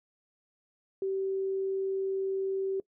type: tone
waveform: sine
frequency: 385.8 Hz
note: G4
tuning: 28 cents flat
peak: -28 dBFS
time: 1.02-2.8 s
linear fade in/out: 2 ms
effects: noise-tail reverb RT60 0.1 s tail -21 dB re dry